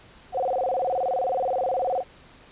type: tone with vibrato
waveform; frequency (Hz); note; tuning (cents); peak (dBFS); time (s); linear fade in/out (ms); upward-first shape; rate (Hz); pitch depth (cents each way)
sine; 621; D#5; -3; -22; 0.32-2.04; 50; square; 19; 290
effects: pink hiss -51 dBFS RMS until 2.51 s + resampled to 8000 Hz